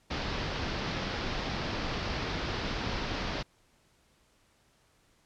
pink low-pass noise, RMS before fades -34 dBFS, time 0.1-3.43 s, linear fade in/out 10 ms, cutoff 5300 Hz, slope 48 dB/octave, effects pink hiss -67 dBFS RMS until 5.25 s + low-pass 10000 Hz 12 dB/octave

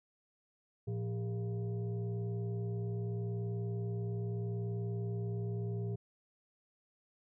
sine tone with frequency modulation, 113.6 Hz, A#2, 44 cents flat, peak -34 dBFS, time 0.87-5.96 s, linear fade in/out 10 ms, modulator 288 Hz, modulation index 0.77, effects none

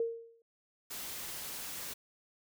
sine tone with exponential decay, 460.5 Hz, A#4, 21 cents flat, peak -27 dBFS, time 0-0.42 s, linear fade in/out 2 ms, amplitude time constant 91 ms
white noise, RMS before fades -42 dBFS, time 0.9-1.94 s, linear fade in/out 10 ms
effects none

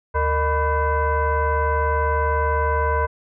sine tone with frequency modulation, 460 Hz, A#4, 23 cents flat, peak -17 dBFS, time 0.14-3.07 s, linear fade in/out 20 ms, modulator 534 Hz, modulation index 1.7, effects none

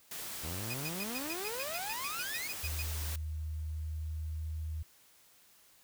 white noise, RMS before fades -42 dBFS, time 0.11-3.16 s, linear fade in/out 5 ms
sawtooth exponential sweep, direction up, 75.4 to 2275 Hz, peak -35 dBFS, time 0.43-2.48 s, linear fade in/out 10 ms
30% pulse tone bursts, 2489 Hz, D#7, in tune, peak -35 dBFS, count 15, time 0.7-2.825 s, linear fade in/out 5 ms, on 39 ms, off 110 ms
sine tone with pitch glide, 77.8 to 78.57 Hz, D#2 to D#2, 0 to +17 cents, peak -35 dBFS, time 2.63-4.83 s, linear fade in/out 10 ms, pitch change +17 cents, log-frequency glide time 3.62-4.55 s
effects white hiss -63 dBFS RMS until 5.83 s

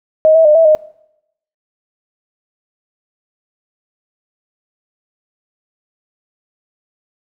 sine tone with pitch steps, 628 / 648 / 604 / 654 / 617 Hz, D#5 / E5 / D5 / E5 / D#5, +16 / -30 / +48 / -14 / -15 cents, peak -5 dBFS, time 0.25-0.75 s, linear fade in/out 0 ms, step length 100 ms, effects noise-tail reverb RT60 0.8 s tail -24 dB re dry

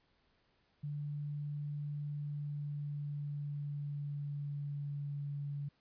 sine tone with pitch glide, 146.4 to 143.22 Hz, D3 to D3, -5 to -43 cents, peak -37 dBFS, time 0.83-5.69 s, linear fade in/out 10 ms, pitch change -38 cents, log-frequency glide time 2.11-5.27 s, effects pink hiss -74 dBFS RMS until 5.8 s + resampled to 11025 Hz

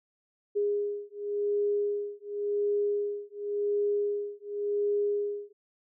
sine beating tone pair, 410 / 410.91 Hz, G#4 / G#4, -22 / -18 cents, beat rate 0.91 Hz, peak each -30 dBFS, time 0.55-5.53 s, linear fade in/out 20 ms, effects none

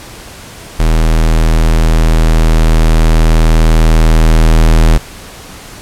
square tone with level ramp, 40.15 Hz, E1, 45 cents flat, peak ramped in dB -7 to -4 dBFS, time 0.79-4.98 s, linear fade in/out 10 ms, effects pink hiss -31 dBFS RMS until 5.81 s + low-pass 12000 Hz 12 dB/octave

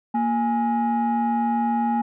sine tone pair together, 233.1 / 830.6 Hz, A#3 / G#5, 0 / 0 cents, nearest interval octave + minor seventh, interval 2200 cents, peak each -20 dBFS, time 0.14-2.02 s, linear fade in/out 10 ms, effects tanh soft clip ceiling -16 dBFS

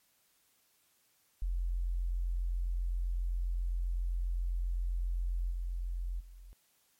sine tone with level steps, 43.78 Hz, F1, 5 cents sharp, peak -30 / -33 / -48 dBFS, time 1.42-6.53 s, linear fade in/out 0 ms, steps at 5.5 / 6.19 s, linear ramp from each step 20 ms, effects white hiss -71 dBFS RMS until 6.99 s + MP3 64 kbps

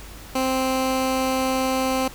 15% pulse tone, 261.6 Hz, C4, in tune, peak -14 dBFS, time 0.35-2.08 s, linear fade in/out 5 ms, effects added 50 Hz sine -41 dBFS peak until 2.14 s + pink hiss -42 dBFS RMS until 2.14 s

